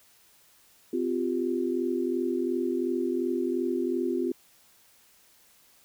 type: chord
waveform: sine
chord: C suspended fourth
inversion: none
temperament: equal with one note detuned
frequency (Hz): 257 / 349.2 / 392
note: C4 / F4 / G4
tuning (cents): -31 / 0 / 0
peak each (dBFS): -30 / -28 / -32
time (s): 0.93-4.32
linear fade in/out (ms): 5
effects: white hiss -60 dBFS RMS until 5.84 s